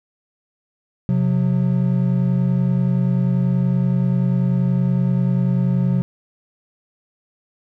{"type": "tone pair together", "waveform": "triangle", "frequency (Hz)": [130.81, 181.25], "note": ["C3", "F#3"], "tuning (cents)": [0, -35], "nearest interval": "tritone", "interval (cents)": 565, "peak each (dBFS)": -16, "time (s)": [1.09, 6.02], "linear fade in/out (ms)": 0, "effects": []}